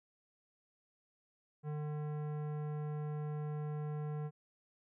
sine tone with tanh clipping, 150 Hz, D3, 37 cents sharp, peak -39 dBFS, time 1.63-4.31 s, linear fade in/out 50 ms, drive 16 dB, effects none

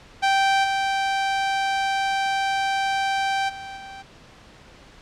sawtooth tone with level steps, 781 Hz, G5, 7 cents flat, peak -13 / -17 / -30 / -33 dBFS, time 0.22-4.03 s, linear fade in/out 20 ms, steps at 0.63 / 3.48 / 3.76 s, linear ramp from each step 20 ms, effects pink hiss -48 dBFS RMS until 5.01 s + low-pass 5000 Hz 12 dB/octave

